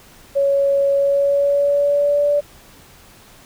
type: tone with pitch glide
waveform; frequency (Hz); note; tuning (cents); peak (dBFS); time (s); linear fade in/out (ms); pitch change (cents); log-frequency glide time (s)
sine; 557 to 580.7; C#5 to D5; +8 to -20; -13; 0.35-2.41; 20; +72; 0.92-2.29
effects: pink hiss -46 dBFS RMS until 3.45 s